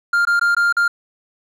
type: tone with dropouts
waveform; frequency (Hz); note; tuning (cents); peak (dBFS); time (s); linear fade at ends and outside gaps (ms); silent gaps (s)
triangle; 1400; F6; +4; -11; 0.13-0.88; 5; 0.252-0.271 / 0.396-0.412 / 0.549-0.566 / 0.726-0.767
effects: none